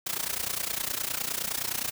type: noise with amplitude modulation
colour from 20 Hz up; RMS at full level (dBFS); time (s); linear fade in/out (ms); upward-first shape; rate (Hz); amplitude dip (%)
white; -28; 0.06-1.91; 10; sine; 29.7; 85
effects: none